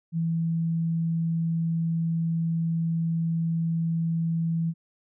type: tone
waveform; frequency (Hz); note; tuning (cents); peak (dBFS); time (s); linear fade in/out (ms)
sine; 165; E3; +2; -23; 0.12-4.74; 50
effects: none